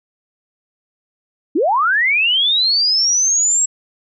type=linear sweep; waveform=sine; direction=up; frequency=261.6 to 7670 Hz; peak=-12 dBFS; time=1.55-3.66 s; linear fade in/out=10 ms; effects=none